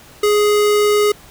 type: tone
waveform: square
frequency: 416.8 Hz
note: G#4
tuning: 6 cents sharp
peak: -12 dBFS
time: 0.23-1.12 s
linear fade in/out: 5 ms
effects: pink hiss -43 dBFS RMS until 1.3 s